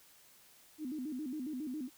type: tone with vibrato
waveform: sine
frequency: 279 Hz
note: C#4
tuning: 11 cents sharp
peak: -37 dBFS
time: 0.78-1.9 s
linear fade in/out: 50 ms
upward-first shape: square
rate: 7.3 Hz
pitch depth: 170 cents each way
effects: white hiss -62 dBFS RMS until 1.97 s